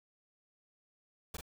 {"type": "noise with echo", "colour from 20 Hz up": "pink", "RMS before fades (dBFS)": -42, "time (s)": [1.34, 1.37], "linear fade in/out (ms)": 5, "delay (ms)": 41, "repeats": 1, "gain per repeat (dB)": -4, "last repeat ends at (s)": 1.411, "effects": []}